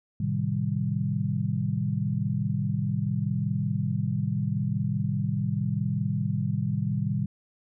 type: chord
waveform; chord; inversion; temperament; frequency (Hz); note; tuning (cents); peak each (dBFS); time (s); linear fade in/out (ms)
sine; A half-diminished seventh; none; equal; 110 / 130.81 / 155.56 / 196; A2 / C3 / Eb3 / G3; 0 / 0 / 0 / 0; -30; 0.2-7.26; 5
effects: none